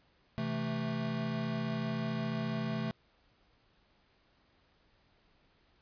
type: chord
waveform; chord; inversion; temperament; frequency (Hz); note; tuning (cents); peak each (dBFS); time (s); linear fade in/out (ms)
square; A minor; first; equal; 130.81 / 164.81 / 220; C3 / E3 / A3; 0 / 0 / 0; -39 / -40 / -36; 0.38-2.91; 0
effects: pink hiss -69 dBFS RMS until 5.81 s + resampled to 11025 Hz